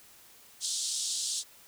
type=band-pass noise; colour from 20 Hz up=white; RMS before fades=-33 dBFS; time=0.6-1.44 s; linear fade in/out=50 ms; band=3400 to 9000 Hz; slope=48 dB/octave; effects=white hiss -56 dBFS RMS until 1.67 s